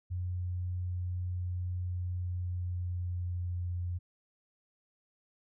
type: tone with pitch glide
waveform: sine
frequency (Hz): 89.8 to 88.41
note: F2 to F2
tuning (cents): +49 to +22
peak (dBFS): -32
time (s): 0.1-3.99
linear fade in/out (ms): 20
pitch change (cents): -27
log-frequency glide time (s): 1.97-3.74
effects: none